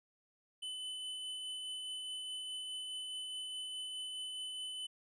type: tone with tremolo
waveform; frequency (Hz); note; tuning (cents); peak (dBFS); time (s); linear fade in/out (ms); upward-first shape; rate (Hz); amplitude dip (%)
square; 3018; F#7; +34; -40; 0.62-4.87; 10; triangle; 4.8; 25
effects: resampled to 22050 Hz